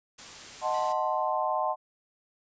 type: noise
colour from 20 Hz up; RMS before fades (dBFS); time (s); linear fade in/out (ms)
white; -44; 0.18-0.93; 10
type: chord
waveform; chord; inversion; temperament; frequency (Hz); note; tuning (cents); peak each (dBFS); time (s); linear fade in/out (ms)
sine; D# diminished seventh; none; equal; 622.3 / 740 / 880 / 1046.5; D#5 / F#5 / A5 / C6; 0 / 0 / 0 / 0; -31; 0.61-1.76; 50
type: tone with exponential decay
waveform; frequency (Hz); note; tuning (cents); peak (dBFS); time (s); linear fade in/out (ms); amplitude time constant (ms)
10% pulse; 978; B5; -17; -34; 0.74-1.53; 2; 170
effects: resampled to 16000 Hz